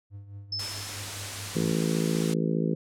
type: tone with tremolo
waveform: triangle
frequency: 100.4 Hz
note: G2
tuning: 42 cents sharp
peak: -35 dBFS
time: 0.1-1.78 s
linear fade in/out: 50 ms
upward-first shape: triangle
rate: 4.7 Hz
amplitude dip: 70%
type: tone with exponential decay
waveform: sine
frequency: 5250 Hz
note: E8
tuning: 8 cents flat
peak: -27 dBFS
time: 0.52-1.31 s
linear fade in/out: 5 ms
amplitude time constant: 170 ms
type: noise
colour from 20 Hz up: white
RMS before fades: -35 dBFS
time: 0.59-2.34 s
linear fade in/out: 5 ms
type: harmonic tone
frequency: 55 Hz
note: A1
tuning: in tune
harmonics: 3 / 4 / 5 / 6 / 7 / 8 / 9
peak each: -27 / -30 / -34 / -34 / -34 / -35 / -37 dBFS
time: 1.55-2.75 s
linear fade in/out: 10 ms
effects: low-pass 9000 Hz 12 dB/octave